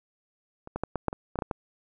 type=clicks; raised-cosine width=1 ms; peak=-27 / -17 / -14 / -14 / -10 / -20 / -20 / -12 / -15 / -15 dBFS; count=10; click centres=0.674 / 0.76 / 0.836 / 0.957 / 1.083 / 1.129 / 1.357 / 1.389 / 1.422 / 1.512 s; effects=none